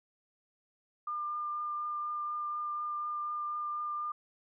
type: tone with vibrato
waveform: sine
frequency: 1200 Hz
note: D6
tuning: 37 cents sharp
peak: -33 dBFS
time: 1.07-4.12 s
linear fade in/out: 5 ms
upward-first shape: triangle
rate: 4.1 Hz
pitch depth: 11 cents each way
effects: none